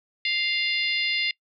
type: harmonic tone with a mistuned harmonic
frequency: 698.5 Hz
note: F5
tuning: in tune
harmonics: 3 / 4 / 5 / 6 / 7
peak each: -26 / -28 / -30 / -32 / -33 dBFS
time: 0.25-1.31 s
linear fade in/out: 2 ms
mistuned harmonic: 5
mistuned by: +18 cents
effects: noise-tail reverb RT60 0.1 s tail -24 dB re dry